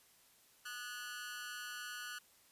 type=tone with amplitude modulation; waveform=sawtooth; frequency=1470 Hz; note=F#6; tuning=12 cents flat; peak=-36 dBFS; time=0.65-2.19 s; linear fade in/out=10 ms; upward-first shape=sine; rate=243 Hz; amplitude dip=95%; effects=white hiss -67 dBFS RMS until 2.51 s + resampled to 32000 Hz